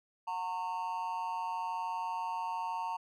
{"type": "tone with amplitude modulation", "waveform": "triangle", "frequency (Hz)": 913, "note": "A#5", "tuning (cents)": -36, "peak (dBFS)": -28, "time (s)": [0.27, 2.97], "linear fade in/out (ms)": 10, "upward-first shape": "sine", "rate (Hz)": 181, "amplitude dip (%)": 85, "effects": []}